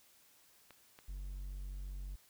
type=clicks; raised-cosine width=0.3 ms; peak=-38 dBFS; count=2; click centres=0.707 / 0.989 s
type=tone; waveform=triangle; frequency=47.27 Hz; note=F#1; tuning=38 cents sharp; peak=-39 dBFS; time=1.08-2.16 s; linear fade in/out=10 ms
effects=white hiss -66 dBFS RMS until 2.29 s